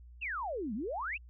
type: exponential two-way sweep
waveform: sine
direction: down then up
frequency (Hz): 2849 to 195.7 to 2849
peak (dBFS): -34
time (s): 0.21-1.18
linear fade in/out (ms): 20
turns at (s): 0.74
effects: added 60 Hz sine -50 dBFS peak until 1.29 s